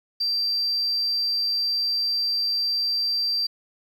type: tone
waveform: sine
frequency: 4699 Hz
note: D8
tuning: in tune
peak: -20 dBFS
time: 0.2-3.47 s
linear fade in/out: 10 ms
effects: tanh soft clip ceiling -18 dBFS + 9-bit